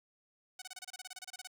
5% pulse tone bursts, 745 Hz, F#5, 12 cents sharp, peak -32 dBFS, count 16, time 0.59-1.474 s, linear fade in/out 5 ms, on 29 ms, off 28 ms, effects none

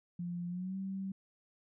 sine tone with pitch glide, 174.61 to 192.63 Hz, F3 to G3, 0 to -30 cents, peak -36 dBFS, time 0.19-1.12 s, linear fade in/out 5 ms, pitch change +170 cents, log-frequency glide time 0.48-0.77 s, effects none

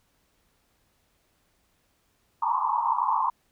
pink band-pass noise, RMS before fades -25 dBFS, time 2.42-3.3 s, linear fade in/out 5 ms, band 870 to 1100 Hz, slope 96 dB/octave, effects pink hiss -69 dBFS RMS until 3.51 s

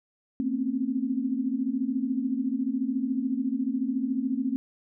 sine tone cluster, 228.1 / 255 / 269 Hz, A#3 / C4 / C4, -37 / -44 / +48 cents, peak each -31 / -30 / -28 dBFS, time 0.4-4.56 s, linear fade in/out 0 ms, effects none

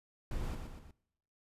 brown noise with echo, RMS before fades -37 dBFS, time 0.31-0.55 s, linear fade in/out 2 ms, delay 120 ms, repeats 3, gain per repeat -5 dB, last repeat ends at 0.91 s, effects noise-tail reverb RT60 0.8 s tail -22 dB re dry + resampled to 32000 Hz

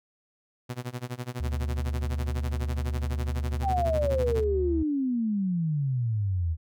sawtooth tone with tremolo, 123.47 Hz, B2, in tune, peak -26 dBFS, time 0.69-4.44 s, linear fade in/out 10 ms, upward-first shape sine, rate 12 Hz, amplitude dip 95%
triangle tone, 73.42 Hz, D2, in tune, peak -25 dBFS, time 1.4-4.83 s, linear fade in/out 5 ms
sine exponential sweep, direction down, 811 to 77.78 Hz, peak -24 dBFS, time 3.62-6.57 s, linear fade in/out 50 ms
effects none

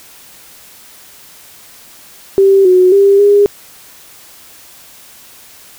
sine tone with pitch steps, 390.4 / 366.7 / 397.2 / 407.1 Hz, G4 / F#4 / G4 / G#4, -7 / -15 / +23 / -35 cents, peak -4 dBFS, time 2.38-3.46 s, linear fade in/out 0 ms, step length 270 ms, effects white hiss -39 dBFS RMS until 5.78 s

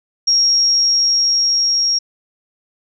sine tone with level ramp, 5588 Hz, F8, in tune, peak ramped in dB -10 to -13 dBFS, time 0.27-1.99 s, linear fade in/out 10 ms, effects none

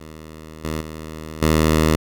10% pulse tone with level steps, 78.5 Hz, D#2, 16 cents sharp, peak -28 / -15 / -23 / -6 dBFS, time 0-1.96 s, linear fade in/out 5 ms, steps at 0.64 / 0.81 / 1.42 s, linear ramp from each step 2 ms, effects none

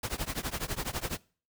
pink noise with tremolo, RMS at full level -31 dBFS, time 0.03-1.18 s, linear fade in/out 5 ms, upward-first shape triangle, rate 12 Hz, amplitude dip 100%, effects noise-tail reverb RT60 0.4 s tail -22 dB re dry

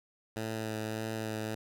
10% pulse tone with vibrato, 110 Hz, A2, in tune, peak -26 dBFS, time 0.36-1.55 s, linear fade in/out 5 ms, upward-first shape sine, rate 1.7 Hz, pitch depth 18 cents each way, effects none

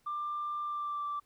sine tone with pitch glide, 1188 to 1168.9 Hz, D6 to D6, +20 to -9 cents, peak -32 dBFS, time 0.06-1.2 s, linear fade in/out 10 ms, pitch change -29 cents, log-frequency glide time 0.62-1.05 s, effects tanh soft clip ceiling -29 dBFS + pink hiss -71 dBFS RMS until 1.25 s

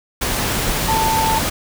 sine tone in noise, 889 Hz, A5, 18 cents sharp, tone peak -16 dBFS, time 0.88-1.39 s, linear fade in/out 10 ms, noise pink, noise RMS -20 dBFS, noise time 0.21-1.5 s, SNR +1 dB, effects none

